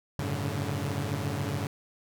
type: tone cluster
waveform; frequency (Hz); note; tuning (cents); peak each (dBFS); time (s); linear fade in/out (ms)
sawtooth; 94.2 / 108.1 / 138.4 / 145.8; F#2 / A2 / C#3 / D3; +32 / -30 / -2 / -12; -31; 0.19-1.67; 0
effects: none